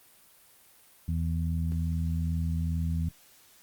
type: harmonic tone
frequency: 82.41 Hz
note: E2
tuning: in tune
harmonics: 1 / 2 / 3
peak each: -28 / -31 / -41 dBFS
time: 1.08-3.09 s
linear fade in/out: 5 ms
effects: white hiss -58 dBFS RMS until 3.62 s + Opus 32 kbps